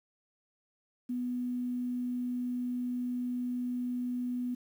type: tone with quantisation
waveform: sine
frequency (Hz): 246.9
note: B3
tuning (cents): 0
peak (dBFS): -31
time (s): 1.09-4.55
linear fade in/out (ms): 10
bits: 10
effects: none